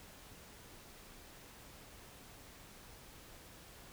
silence, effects pink hiss -56 dBFS RMS until 3.92 s

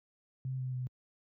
sine tone with pitch steps, 130.81 / 128.64 / 126.5 Hz, C3 / C3 / B2, 0 / -29 / +42 cents, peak -33 dBFS, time 0.45-0.87 s, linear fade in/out 0 ms, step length 140 ms, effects high-pass 80 Hz 12 dB/octave

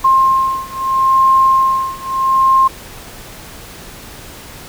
sine beating tone pair, 1061 / 1061.77 Hz, C6 / C6, +24 / +25 cents, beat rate 0.77 Hz, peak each -13 / -12 dBFS, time 0.04-2.68 s, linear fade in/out 10 ms, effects pink hiss -34 dBFS RMS until 4.68 s

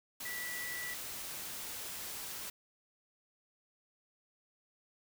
sine tone in noise, 1960 Hz, B6, 14 cents flat, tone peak -40 dBFS, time 0.25-0.94 s, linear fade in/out 5 ms, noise white, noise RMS -43 dBFS, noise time 0.2-2.5 s, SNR 0 dB, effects none

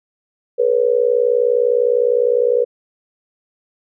sine tone with amplitude modulation, 486.4 Hz, B4, 26 cents flat, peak -8 dBFS, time 0.58-2.65 s, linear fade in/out 20 ms, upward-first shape sine, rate 59.9 Hz, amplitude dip 90%, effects none

